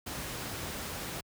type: noise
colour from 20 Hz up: pink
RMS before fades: -38 dBFS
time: 0.06-1.21 s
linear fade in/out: 10 ms
effects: high-pass 60 Hz 12 dB/octave